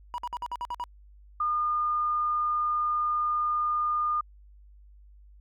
triangle tone bursts, 969 Hz, B5, 33 cents flat, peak -28 dBFS, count 8, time 0.14-0.839 s, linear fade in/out 0 ms, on 41 ms, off 53 ms
sine tone, 1215 Hz, D#6, 42 cents flat, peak -24 dBFS, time 1.4-4.21 s, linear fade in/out 5 ms
effects added 50 Hz sine -50 dBFS peak until 5.4 s

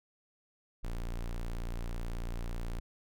square tone, 29.14 Hz, A#0, in tune, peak -35 dBFS, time 0.83-2.8 s, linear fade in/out 10 ms, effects none

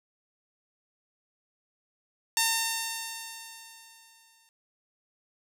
5% pulse tone with exponential decay, 908 Hz, A#5, 46 cents flat, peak -10 dBFS, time 2.37-4.49 s, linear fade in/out 1 ms, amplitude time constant 460 ms, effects none

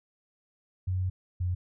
sine tone pair in turn, 92.5 / 89.81 Hz, F#2 / F2, 0 / +49 cents, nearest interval minor second, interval 51 cents, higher first, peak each -26 / -26 dBFS, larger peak neither, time 0.87-1.1 / 1.4-1.55 s, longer first, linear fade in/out 10 ms, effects none

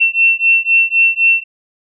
sine beating tone pair, 2700 / 2703.9 Hz, E7 / E7, +41 / +43 cents, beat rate 3.9 Hz, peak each -12 dBFS, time 0-1.44 s, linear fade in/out 20 ms, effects none

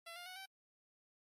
10% pulse tone with pitch steps, 674 / 705.1 / 737.6 / 771.5 Hz, E5 / F5 / F#5 / G5, +38 / +16 / -6 / -28 cents, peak -40 dBFS, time 0.06-0.46 s, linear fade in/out 10 ms, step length 100 ms, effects MP3 64 kbps

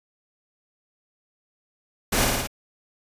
pink noise with echo, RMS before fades -22 dBFS, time 2.12-2.25 s, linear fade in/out 10 ms, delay 56 ms, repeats 4, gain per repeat -2 dB, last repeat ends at 2.474 s, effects resampled to 32000 Hz

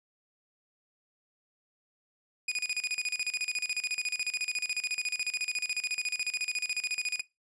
sawtooth tone with tremolo, 2469 Hz, D#7, 14 cents flat, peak -24 dBFS, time 2.48-7.21 s, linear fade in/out 5 ms, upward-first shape square, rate 14 Hz, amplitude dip 80%, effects noise-tail reverb RT60 0.2 s tail -19 dB re dry + resampled to 22050 Hz

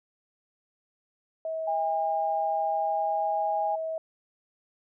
sine tone, 643 Hz, E5, 43 cents flat, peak -29 dBFS, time 1.45-3.98 s, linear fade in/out 2 ms
sine tone with pitch glide, 809 to 818.4 Hz, G#5 to G#5, -46 to -26 cents, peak -26 dBFS, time 1.67-3.76 s, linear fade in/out 10 ms, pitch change +20 cents, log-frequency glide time 2.66-3.45 s
effects none

